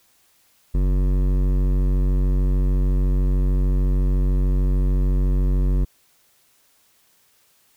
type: tone with hard clipping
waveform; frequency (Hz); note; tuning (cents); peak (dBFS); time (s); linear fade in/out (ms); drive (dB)
sine; 46.82; F#1; +21; -18; 0.74-5.85; 10; 14
effects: white hiss -60 dBFS RMS until 7.76 s